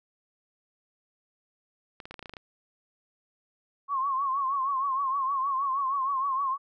clicks, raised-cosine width 0.3 ms, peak -25 dBFS, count 10, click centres 2.002 / 2.055 / 2.11 / 2.142 / 2.193 / 2.227 / 2.258 / 2.295 / 2.337 / 2.368 s
sine tone with vibrato, 1086 Hz, C#6, 36 cents flat, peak -25 dBFS, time 3.88-6.58 s, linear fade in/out 50 ms, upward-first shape triangle, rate 6.4 Hz, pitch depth 97 cents each way
effects none

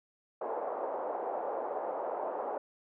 pink band-pass noise, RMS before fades -36 dBFS, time 0.41-2.58 s, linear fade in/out 5 ms, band 480 to 870 Hz, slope 24 dB/octave, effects none

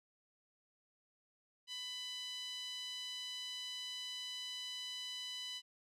5% pulse tone with band-pass filter, 997 Hz, B5, 16 cents sharp, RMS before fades -45 dBFS, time 1.67-5.62 s, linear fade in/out 50 ms, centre 3300 Hz, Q 3.6, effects none

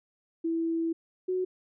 sine tone pair in turn, 329.6 / 368.8 Hz, E4 / F#4, 0 / -6 cents, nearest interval major second, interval 194 cents, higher second, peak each -26 dBFS, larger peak neither, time 0.44-0.93 / 1.28-1.45 s, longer first, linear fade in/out 10 ms, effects none

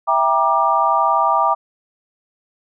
sine chord, E half-diminished seventh, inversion none, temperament just, 659.3 / 791.1 / 949.3 / 1186.7 Hz, E5 / G5 / Bb5 / D6, 0 / +16 / +31 / +18 cents, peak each -21 / -19 / -18 / -17 dBFS, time 0.07-1.55 s, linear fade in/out 20 ms, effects none

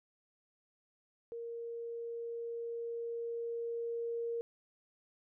sine tone with level ramp, 466.2 Hz, A#4, in tune, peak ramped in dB -40 to -34 dBFS, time 1.32-4.41 s, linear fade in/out 0 ms, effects none

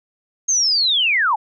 sine linear sweep, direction down, 6490 to 784 Hz, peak -14 dBFS, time 0.48-1.36 s, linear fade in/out 10 ms, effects none

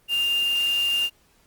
sine tone in noise, 2800 Hz, F7, 4 cents sharp, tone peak -20 dBFS, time 0.08-1.1 s, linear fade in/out 50 ms, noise white, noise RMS -37 dBFS, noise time 0.08-1.1 s, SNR +14 dB, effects pink hiss -61 dBFS RMS until 1.46 s + Opus 24 kbps

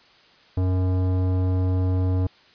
sine tone with tanh clipping, 92.4 Hz, F#2, 2 cents flat, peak -21 dBFS, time 0.57-2.27 s, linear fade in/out 5 ms, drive 16 dB, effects white hiss -54 dBFS RMS until 2.54 s + resampled to 11025 Hz

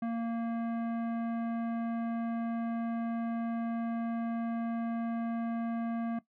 sine tone with tanh clipping, 230.8 Hz, A#3, 17 cents flat, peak -33 dBFS, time 0.02-6.19 s, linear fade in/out 5 ms, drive 17 dB, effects noise-tail reverb RT60 0.1 s tail -17 dB re dry + low-pass 2000 Hz 12 dB/octave

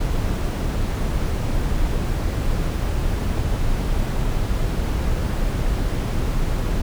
brown noise, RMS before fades -21 dBFS, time 0-6.82 s, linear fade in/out 10 ms, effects none

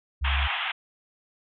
sine tone, 68.9 Hz, C#2, 10 cents flat, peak -23 dBFS, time 0.21-0.48 s, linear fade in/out 20 ms
white band-pass noise, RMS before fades -29 dBFS, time 0.24-0.72 s, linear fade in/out 10 ms, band 690 to 3400 Hz, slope 96 dB/octave
effects none

